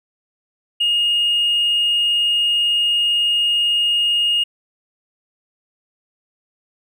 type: tone with hard clipping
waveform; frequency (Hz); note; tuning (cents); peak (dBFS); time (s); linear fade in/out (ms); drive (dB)
triangle; 2853; F7; +36; -14; 0.8-4.44; 10; 2
effects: none